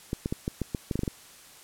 clicks, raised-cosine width 3 ms, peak -15 dBFS, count 11, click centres 0.131 / 0.259 / 0.325 / 0.479 / 0.617 / 0.748 / 0.912 / 0.956 / 0.992 / 1.034 / 1.078 s, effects white hiss -51 dBFS RMS until 1.63 s + low-pass 12000 Hz 12 dB/octave

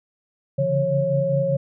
sine tone cluster, 139.2 / 144.3 / 170.6 / 548 Hz, C#3 / D3 / F3 / C#5, +8 / -30 / -40 / -20 cents, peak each -26 / -25 / -28 / -20 dBFS, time 0.58-1.57 s, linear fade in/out 10 ms, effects none

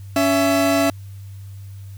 40% pulse tone pair together, 280.7 / 666 Hz, C#4 / E5, +22 / +18 cents, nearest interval octave + minor third, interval 1496 cents, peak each -17 dBFS, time 0.16-0.9 s, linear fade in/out 2 ms, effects added 98 Hz sine -33 dBFS peak until 1.97 s + white hiss -54 dBFS RMS until 1.97 s

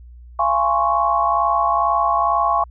sine chord, Db major seventh, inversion first, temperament equal with one note detuned, 684.1 / 830.6 / 1046.5 / 1108.7 Hz, F5 / Ab5 / C6 / Db6, -36 / 0 / 0 / 0 cents, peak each -21 / -21 / -23 / -18 dBFS, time 0.39-2.64 s, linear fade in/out 5 ms, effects added 60 Hz sine -38 dBFS peak until 2.7 s

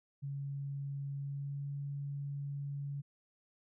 sine tone with pitch glide, 139.8 to 141.42 Hz, C#3 to C#3, +15 to +35 cents, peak -37 dBFS, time 0.22-3.02 s, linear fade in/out 20 ms, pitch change +20 cents, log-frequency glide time 1.16-1.7 s, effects none

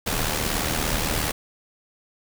pink noise with amplitude modulation, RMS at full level -22 dBFS, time 0.06-1.32 s, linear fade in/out 10 ms, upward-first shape sine, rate 77.2 Hz, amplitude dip 60%, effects none

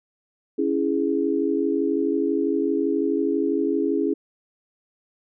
sine chord, C# minor, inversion none, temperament equal, 277.2 / 329.6 / 415.3 Hz, C#4 / E4 / G#4, 0 / 0 / 0 cents, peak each -24 dBFS, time 0.58-4.14 s, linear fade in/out 10 ms, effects none

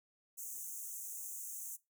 pink high-pass noise, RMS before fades -45 dBFS, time 0.37-1.77 s, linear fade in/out 20 ms, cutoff 6200 Hz, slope 96 dB/octave, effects noise-tail reverb RT60 0.2 s tail -19 dB re dry

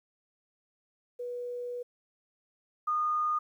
sine tone pair in turn, 488.1 / 1225 Hz, B4 / D#6, -20 / -27 cents, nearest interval octave + major third, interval 1593 cents, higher second, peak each -34 / -26 dBFS, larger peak second, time 1.19-1.83 / 2.87-3.39 s, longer first, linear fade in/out 10 ms, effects 11-bit

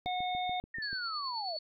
harmonic tone, 729 Hz, F#5, 26 cents flat, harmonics 1 / 3 / 5, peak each -32 / -42 / -40 dBFS, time 0.06-0.6 s, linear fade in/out 0 ms
click train, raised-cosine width 3 ms, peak -34 dBFS, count 7, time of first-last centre 0.06-0.93 s, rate 6.9 Hz
sine linear sweep, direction down, 1864.7 to 601 Hz, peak -36 dBFS, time 0.74-1.57 s, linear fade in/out 5 ms
sine tone with tremolo, 4435 Hz, C#8, in tune, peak -35 dBFS, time 0.82-1.59 s, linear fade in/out 5 ms, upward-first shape triangle, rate 9.4 Hz, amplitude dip 50%
effects none

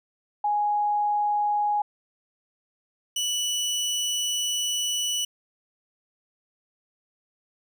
sine / 25% pulse tone pair in turn, 830.6 / 2960 Hz, G#5 / F#7, 0 / 0 cents, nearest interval octave + minor seventh, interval 2200 cents, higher second, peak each -21 dBFS, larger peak neither, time 0.44-1.82 / 3.16-5.25 s, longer second, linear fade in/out 5 ms, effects none

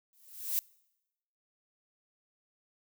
violet noise with exponential growth, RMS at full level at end -28 dBFS, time 0.13-0.59 s, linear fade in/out 0 ms, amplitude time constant 99 ms, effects noise-tail reverb RT60 0.9 s tail -25 dB re dry

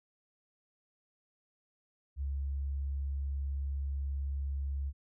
sine tone, 69.3 Hz, C#2, in tune, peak -32 dBFS, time 2.16-4.93 s, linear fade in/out 50 ms, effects none

